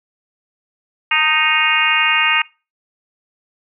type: harmonic tone with a mistuned harmonic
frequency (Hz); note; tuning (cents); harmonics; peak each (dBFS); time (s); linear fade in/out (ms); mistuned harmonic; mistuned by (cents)
311.1; D#4; 0; 3 / 4 / 5 / 6 / 7 / 8 / 9; -23 / -21 / -24 / -21 / -19 / -18 / -18; 1.11-2.42; 5; 3; -35
effects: noise-tail reverb RT60 0.3 s tail -23 dB re dry